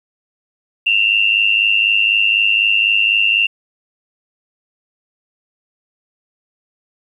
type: tone pair together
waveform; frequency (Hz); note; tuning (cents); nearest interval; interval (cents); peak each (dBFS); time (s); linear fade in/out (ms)
sine; 2690 / 2794; E7 / F7; +34 / 0; minor second; 66; -14; 0.86-3.47; 10
effects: 8-bit